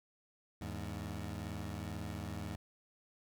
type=tone pair together; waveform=20% pulse; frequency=80.5 / 102.6 Hz; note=E2 / G#2; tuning=-41 / -21 cents; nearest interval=major third; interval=420 cents; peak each=-38 / -38 dBFS; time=0.61-2.56 s; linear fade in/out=5 ms; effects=none